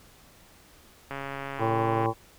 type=click train; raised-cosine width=0.5 ms; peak=-20 dBFS; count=132; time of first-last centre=1.11-2.059 s; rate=138 Hz
type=harmonic tone; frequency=112.7 Hz; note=A2; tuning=42 cents sharp; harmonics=1 / 2 / 3 / 4 / 5 / 7 / 8 / 9 / 10; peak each=-30 / -39 / -30 / -31 / -34 / -29 / -40 / -32 / -37 dBFS; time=1.58-2.14 s; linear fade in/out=50 ms
effects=pink hiss -55 dBFS RMS until 2.38 s